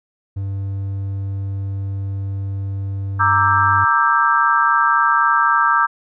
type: tone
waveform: triangle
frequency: 98 Hz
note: G2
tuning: in tune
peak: -19 dBFS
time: 0.36-3.85 s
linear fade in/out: 10 ms
type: chord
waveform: sine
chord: E half-diminished seventh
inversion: second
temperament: equal with one note detuned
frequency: 932.3 / 1174.7 / 1318.5 / 1586.2 Hz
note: Bb5 / D6 / E6 / G6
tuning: 0 / 0 / 0 / +20 cents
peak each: -19 / -17 / -17 / -18 dBFS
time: 3.19-5.87 s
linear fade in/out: 20 ms
effects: none